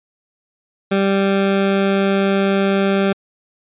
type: tone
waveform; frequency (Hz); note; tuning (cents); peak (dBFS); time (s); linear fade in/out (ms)
20% pulse; 196; G3; 0; -9; 0.91-3.13; 10
effects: resampled to 8000 Hz